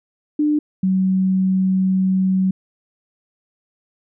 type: tone pair in turn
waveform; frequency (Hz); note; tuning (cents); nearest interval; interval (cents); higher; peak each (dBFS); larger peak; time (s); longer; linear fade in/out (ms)
sine; 299.1 / 188.42; D4 / F#3; +32 / +32; minor sixth; 800; first; -14; neither; 0.39-0.59 / 0.83-2.51; second; 5
effects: none